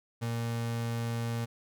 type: tone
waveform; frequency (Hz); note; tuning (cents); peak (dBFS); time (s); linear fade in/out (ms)
35% pulse; 116.54; A#2; 0; -29; 0.21-1.46; 20
effects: none